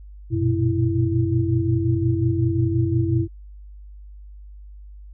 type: tone cluster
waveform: sine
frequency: 93.8 / 118.2 / 123.8 / 330.6 Hz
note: F#2 / A#2 / B2 / E4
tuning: +24 / +24 / +5 / +5 cents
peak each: -23 dBFS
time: 0.3-3.28 s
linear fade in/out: 50 ms
effects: added 50 Hz sine -38 dBFS peak until 5.13 s